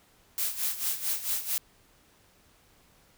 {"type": "noise with tremolo", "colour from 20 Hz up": "blue", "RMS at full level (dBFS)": -28, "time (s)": [0.38, 1.58], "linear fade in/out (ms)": 0, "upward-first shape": "sine", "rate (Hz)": 4.5, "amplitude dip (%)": 75, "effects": ["pink hiss -62 dBFS RMS until 3.17 s"]}